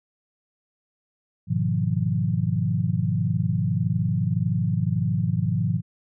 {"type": "chord", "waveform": "sine", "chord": "F half-diminished seventh", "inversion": "first", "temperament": "equal with one note detuned", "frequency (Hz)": [103.83, 123.47, 155.56, 177.26], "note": ["Ab2", "Cb3", "Eb3", "F3"], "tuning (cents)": [0, 0, 0, 26], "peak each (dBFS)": -26, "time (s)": [1.47, 5.82], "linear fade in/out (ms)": 50, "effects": []}